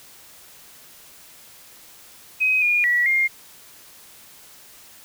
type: tone with pitch steps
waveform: sine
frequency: 2524 / 2431 / 1937 / 2121 Hz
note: D#7 / D#7 / B6 / C7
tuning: +24 / -41 / -34 / +23 cents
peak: -16 dBFS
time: 2.4-3.28 s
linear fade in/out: 20 ms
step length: 220 ms
effects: white hiss -47 dBFS RMS until 5.04 s